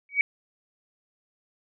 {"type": "tone with exponential growth", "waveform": "sine", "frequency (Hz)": 2261, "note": "C#7", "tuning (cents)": 34, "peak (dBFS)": -13, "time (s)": [0.09, 0.21], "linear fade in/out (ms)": 1, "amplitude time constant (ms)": 24, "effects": []}